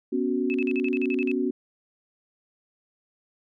sine chord, B suspended second, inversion none, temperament equal, 246.9 / 277.2 / 370 Hz, B3 / C#4 / F#4, 0 / 0 / 0 cents, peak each -27 dBFS, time 0.12-1.51 s, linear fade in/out 10 ms
sine tone bursts, 2600 Hz, E7, 24 cents flat, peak -30 dBFS, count 10, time 0.5-1.315 s, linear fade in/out 0 ms, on 41 ms, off 45 ms
effects none

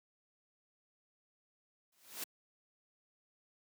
white noise with exponential growth, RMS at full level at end -38 dBFS, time 1.92-2.24 s, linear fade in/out 5 ms, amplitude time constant 68 ms, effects high-pass 150 Hz 12 dB/octave

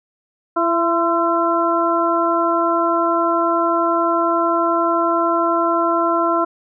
harmonic tone with a mistuned harmonic, 336.1 Hz, E4, 34 cents sharp, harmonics 1 / 2 / 3 / 4, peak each -20 / -20 / -20 / -20 dBFS, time 0.56-6.45 s, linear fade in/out 10 ms, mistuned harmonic 3, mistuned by +40 cents, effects none

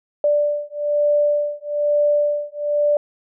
sine beating tone pair, 587.3 / 588.4 Hz, D5 / D5, 0 / +3 cents, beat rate 1.1 Hz, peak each -19 dBFS, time 0.24-2.97 s, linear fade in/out 2 ms, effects none

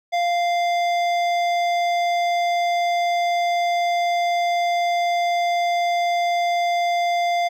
sine tone with hard clipping, 696 Hz, F5, 6 cents flat, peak -20 dBFS, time 0.12-7.49 s, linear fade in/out 20 ms, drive 13 dB, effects none

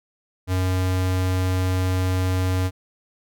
square tone, 92.5 Hz, F#2, in tune, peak -20 dBFS, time 0.47-2.71 s, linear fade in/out 50 ms, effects none

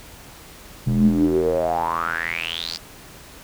square tone with band-pass filter sweep, 41.59 Hz, E1, 16 cents sharp, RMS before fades -21 dBFS, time 0.86-2.78 s, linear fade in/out 20 ms, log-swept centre 150 to 5000 Hz, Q 9, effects pink hiss -43 dBFS RMS until 3.43 s

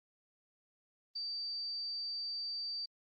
sine tone, 4640 Hz, D8, 22 cents flat, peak -37 dBFS, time 1.15-2.86 s, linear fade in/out 10 ms, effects Opus 24 kbps

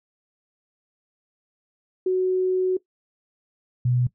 sine tone pair in turn, 370.9 / 123.77 Hz, F#4 / B2, +4 / +4 cents, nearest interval octave + perfect fifth, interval 1900 cents, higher first, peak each -18 dBFS, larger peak neither, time 2.06-2.77 / 3.85-4.07 s, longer first, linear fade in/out 5 ms, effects noise-tail reverb RT60 0.1 s tail -18 dB re dry

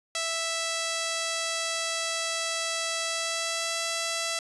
5% pulse tone with pitch glide, 659.3 to 665 Hz, E5 to E5, 0 to +15 cents, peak -16 dBFS, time 0.15-4.39 s, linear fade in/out 2 ms, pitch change +15 cents, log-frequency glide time 3.05-3.8 s, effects resampled to 24000 Hz

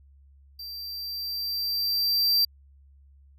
square tone with level ramp, 4699 Hz, D8, in tune, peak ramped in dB -37 to -19 dBFS, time 0.59-2.45 s, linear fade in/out 5 ms, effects added 69 Hz sine -52 dBFS peak until 3.38 s

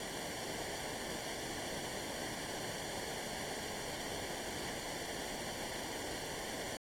pink noise with comb filter, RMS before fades -42 dBFS, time 0-6.77 s, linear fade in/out 2 ms, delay 0.78 ms, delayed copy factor -0.75, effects low-pass 10000 Hz 12 dB/octave + AAC 64 kbps

